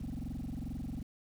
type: tone with frequency modulation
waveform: sine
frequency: 152.3 Hz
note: D#3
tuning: 37 cents flat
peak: -34 dBFS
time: 0-1.03 s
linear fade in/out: 10 ms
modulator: 22.4 Hz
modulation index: 5.4
effects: tanh soft clip ceiling -36 dBFS + 10-bit